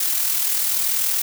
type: noise with amplitude modulation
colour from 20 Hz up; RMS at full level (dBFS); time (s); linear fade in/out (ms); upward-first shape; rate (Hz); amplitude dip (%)
blue; -19; 0-1.22; 5; sine; 40.5; 40
effects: none